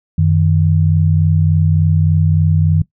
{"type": "tone pair together", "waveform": "sine", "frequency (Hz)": [92.5, 155.93], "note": ["F#2", "D#3"], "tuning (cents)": [0, 4], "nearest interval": "major sixth", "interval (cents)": 904, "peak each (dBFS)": -12, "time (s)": [0.18, 2.82], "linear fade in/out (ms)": 5, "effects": ["noise-tail reverb RT60 0.1 s tail -18 dB re dry"]}